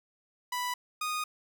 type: tone pair in turn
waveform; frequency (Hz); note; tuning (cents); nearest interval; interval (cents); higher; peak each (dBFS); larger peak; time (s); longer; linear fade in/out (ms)
sawtooth; 988 / 1236.6; B5 / D#6; 0 / -11; major third; 389; second; -27; neither; 0.52-0.74 / 1.01-1.24; second; 5
effects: none